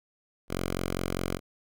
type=tone; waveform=5% pulse; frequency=45 Hz; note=F#1; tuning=47 cents flat; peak=-18 dBFS; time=0.48-1.4 s; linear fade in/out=50 ms; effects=none